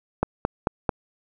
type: click train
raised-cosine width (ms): 1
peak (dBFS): -6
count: 4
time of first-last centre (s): 0.23-0.892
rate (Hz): 4.53
effects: none